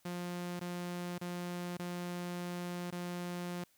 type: tone with dropouts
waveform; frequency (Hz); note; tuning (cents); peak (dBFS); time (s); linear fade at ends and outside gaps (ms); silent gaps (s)
sawtooth; 176.4; F3; +18; -34; 0.05-3.64; 5; 0.595-0.611 / 1.182-1.212 / 1.771-1.793 / 2.906-2.923
effects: white hiss -70 dBFS RMS until 3.77 s